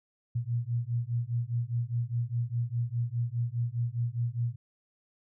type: beating tone pair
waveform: sine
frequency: 116.54 / 121.44 Hz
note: A#2 / B2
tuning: 0 / -29 cents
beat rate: 4.9 Hz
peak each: -31 dBFS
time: 0.35-4.56 s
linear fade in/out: 10 ms
effects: none